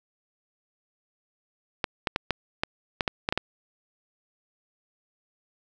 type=clicks; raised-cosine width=0.3 ms; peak=-8 dBFS; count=10; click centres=1.842 / 2.072 / 2.161 / 2.307 / 2.635 / 3.008 / 3.078 / 3.289 / 3.325 / 3.376 s; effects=none

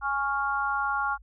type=chord; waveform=sine; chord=Db major; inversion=second; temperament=equal; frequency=830.6 / 1108.7 / 1396.9 Hz; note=Ab5 / Db6 / F6; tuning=0 / 0 / 0 cents; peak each=-30 / -30 / -28 dBFS; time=0.01-1.18 s; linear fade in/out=50 ms; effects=added 50 Hz sine -49 dBFS peak until 1.22 s

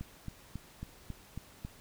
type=click train; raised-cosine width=5 ms; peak=-27 dBFS; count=7; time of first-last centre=0.01-1.649 s; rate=3.66 Hz; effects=pink hiss -57 dBFS RMS until 1.8 s

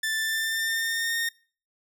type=tone with pitch glide; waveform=sawtooth; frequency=1765 to 1838.9 Hz; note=A6 to A#6; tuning=+5 to -24 cents; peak=-22 dBFS; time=0.03-1.29 s; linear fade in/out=5 ms; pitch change=+71 cents; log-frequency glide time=0.16-1.16 s; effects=noise-tail reverb RT60 0.4 s tail -22 dB re dry

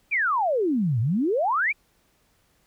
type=exponential two-way sweep; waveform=sine; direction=down then up; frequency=2489 to 106.2 to 2489 Hz; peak=-20 dBFS; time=0.11-1.73 s; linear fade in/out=20 ms; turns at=1 s; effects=pink hiss -65 dBFS RMS until 2.66 s

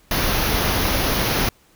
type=band-stop noise; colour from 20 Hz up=pink; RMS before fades=-20 dBFS; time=0.11-1.49 s; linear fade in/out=2 ms; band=6400 to 10000 Hz; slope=96 dB/octave; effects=pink hiss -56 dBFS RMS until 1.75 s

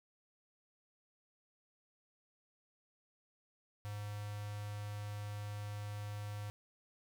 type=tone with notch filter; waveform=square; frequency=103.83 Hz; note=G#2; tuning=in tune; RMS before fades=-43 dBFS; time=3.85-6.5 s; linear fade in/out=0 ms; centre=330 Hz; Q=1.5; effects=none

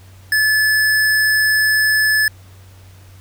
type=tone; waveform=square; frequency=1729 Hz; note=A6; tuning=31 cents flat; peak=-13 dBFS; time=0.32-2.28 s; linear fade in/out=2 ms; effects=added 94 Hz sine -40 dBFS peak until 3.2 s + pink hiss -49 dBFS RMS until 3.2 s

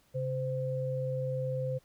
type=tone pair together; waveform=sine; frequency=134.52 / 516 Hz; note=C3 / C5; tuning=+48 / -24 cents; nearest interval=octave + major seventh; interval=2328 cents; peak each=-33 / -33 dBFS; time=0.14-1.79 s; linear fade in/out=20 ms; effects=pink hiss -67 dBFS RMS until 1.84 s

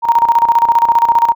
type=tone with tremolo; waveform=sine; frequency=932.3 Hz; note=A#5; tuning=in tune; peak=-5 dBFS; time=0.02-1.35 s; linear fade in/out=50 ms; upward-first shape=square; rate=15 Hz; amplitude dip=70%; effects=none

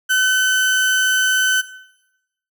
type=tone; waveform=35% pulse; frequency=1519 Hz; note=F#6; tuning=45 cents sharp; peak=-12 dBFS; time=0.09-1.62 s; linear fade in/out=20 ms; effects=noise-tail reverb RT60 0.9 s tail -17 dB re dry

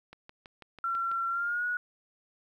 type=click train; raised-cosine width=0.3 ms; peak=-31 dBFS; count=7; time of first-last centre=0.13-1.115 s; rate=6.09 Hz
type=tone with pitch glide; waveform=sine; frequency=1361 to 1458.7 Hz; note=F6 to F#6; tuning=-45 to -25 cents; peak=-28 dBFS; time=0.84-1.77 s; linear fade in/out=2 ms; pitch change=+120 cents; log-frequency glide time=1.29-1.65 s
effects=11-bit

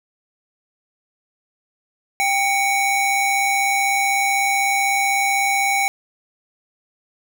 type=tone pair together; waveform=square; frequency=790 / 2234 Hz; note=G5 / C#7; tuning=+13 / +13 cents; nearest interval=octave + tritone; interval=1800 cents; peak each=-20 dBFS; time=2.2-5.88 s; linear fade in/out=0 ms; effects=7-bit

